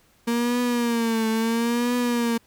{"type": "tone with vibrato", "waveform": "35% pulse", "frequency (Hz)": 233, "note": "A#3", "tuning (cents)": -1, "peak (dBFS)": -19, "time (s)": [0.27, 2.38], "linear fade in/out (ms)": 10, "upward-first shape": "triangle", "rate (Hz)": 0.74, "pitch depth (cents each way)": 93, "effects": ["pink hiss -60 dBFS RMS until 2.46 s"]}